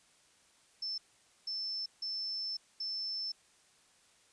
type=tone bursts at uneven times; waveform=sine; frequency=5300 Hz; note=E8; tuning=9 cents sharp; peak=-35 dBFS; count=4; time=0.82-0.98 / 1.47-1.86 / 2.02-2.57 / 2.8-3.32 s; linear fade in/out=5 ms; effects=white hiss -66 dBFS RMS until 4.32 s + resampled to 22050 Hz